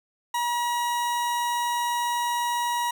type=tone; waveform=40% pulse; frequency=958 Hz; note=A#5; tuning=47 cents sharp; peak=-23 dBFS; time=0.34-2.91 s; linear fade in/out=5 ms; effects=none